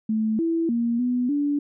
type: tone with pitch steps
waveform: sine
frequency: 218.6 / 330.6 / 234.5 / 247.3 / 288.8 Hz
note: A3 / E4 / A#3 / B3 / D4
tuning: -11 / +5 / +11 / +3 / -29 cents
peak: -20 dBFS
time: 0.09-1.59 s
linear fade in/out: 5 ms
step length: 300 ms
effects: none